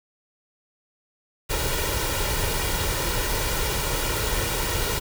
pink noise with comb filter, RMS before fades -25 dBFS, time 1.49-5 s, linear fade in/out 20 ms, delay 2.1 ms, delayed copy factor +0.6, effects none

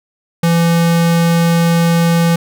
square tone, 168.4 Hz, E3, 37 cents sharp, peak -10 dBFS, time 0.43-2.36 s, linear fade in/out 5 ms, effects none

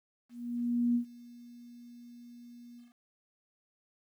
sine tone with ADSR envelope, 239.7 Hz, A#3, 48 cents sharp, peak -24 dBFS, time 0.29-2.94 s, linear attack 660 ms, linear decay 99 ms, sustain -24 dB, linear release 160 ms, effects 11-bit

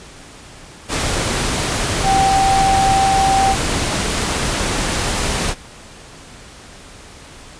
sine tone in noise, 777 Hz, G5, 16 cents flat, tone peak -12 dBFS, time 2.03-3.56 s, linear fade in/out 50 ms, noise pink, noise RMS -19 dBFS, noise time 0.88-5.55 s, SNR +4 dB, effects pink hiss -39 dBFS RMS until 7.59 s + resampled to 22050 Hz

